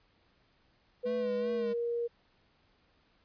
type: tone with pitch glide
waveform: sine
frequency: 493.9 to 471.6 Hz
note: B4 to A#4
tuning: 0 to +20 cents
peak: -30 dBFS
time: 1.03-2.08 s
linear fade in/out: 20 ms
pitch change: -80 cents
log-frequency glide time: 1.33-1.6 s
type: tone with vibrato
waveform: square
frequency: 213.3 Hz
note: G#3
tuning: 46 cents sharp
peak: -38 dBFS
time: 1.05-1.74 s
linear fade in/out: 20 ms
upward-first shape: sine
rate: 2.6 Hz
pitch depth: 60 cents each way
effects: pink hiss -69 dBFS RMS until 3.24 s + resampled to 11025 Hz